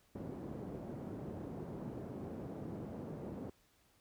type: band-pass noise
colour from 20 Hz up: pink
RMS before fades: -45 dBFS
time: 0.15-3.5 s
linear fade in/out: 5 ms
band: 130 to 450 Hz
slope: 12 dB/octave
effects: pink hiss -71 dBFS RMS until 4 s